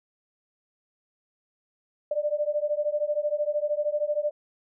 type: beating tone pair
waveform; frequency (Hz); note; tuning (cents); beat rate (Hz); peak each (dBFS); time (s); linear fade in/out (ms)
sine; 588 / 601; D5 / D5; +2 / +40; 13; -27; 2.11-4.31; 5
effects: none